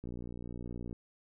click train, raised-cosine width 3 ms, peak -30 dBFS, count 54, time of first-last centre 0.04-0.928 s, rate 59.7 Hz, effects none

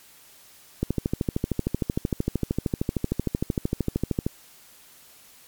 click train, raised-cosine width 3 ms, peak -10 dBFS, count 46, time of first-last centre 0.83-4.265 s, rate 13.1 Hz, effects white hiss -52 dBFS RMS until 5.47 s + MP3 96 kbps

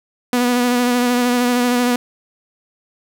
sawtooth tone with vibrato, 245.1 Hz, B3, 13 cents flat, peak -10 dBFS, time 0.33-1.96 s, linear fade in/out 2 ms, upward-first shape sine, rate 13 Hz, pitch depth 24 cents each way, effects none

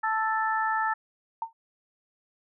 harmonic tone, 440 Hz, A4, in tune, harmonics 2 / 3 / 4, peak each -27 / -29 / -30 dBFS, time 0.03-0.94 s, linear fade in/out 10 ms
sine tone with exponential decay, 908 Hz, A#5, 46 cents flat, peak -24 dBFS, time 1.42-1.53 s, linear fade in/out 2 ms, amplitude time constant 22 ms
effects none

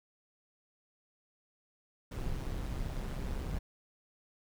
brown noise with amplitude modulation, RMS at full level -34 dBFS, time 2.11-3.59 s, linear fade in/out 10 ms, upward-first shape sine, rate 132 Hz, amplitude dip 55%, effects none

